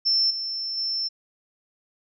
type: tone with level steps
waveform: sine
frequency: 5350 Hz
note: E8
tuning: 25 cents sharp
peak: -18 / -27 / -24 dBFS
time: 0.05-1.09 s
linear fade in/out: 20 ms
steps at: 0.3 / 0.77 s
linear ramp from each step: 10 ms
effects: none